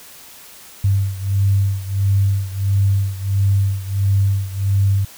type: beating tone pair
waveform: sine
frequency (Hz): 98 / 99.5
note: G2 / G2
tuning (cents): 0 / +26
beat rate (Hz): 1.5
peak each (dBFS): -16 / -19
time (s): 0.84-5.05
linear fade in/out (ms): 5
effects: white hiss -41 dBFS RMS until 5.17 s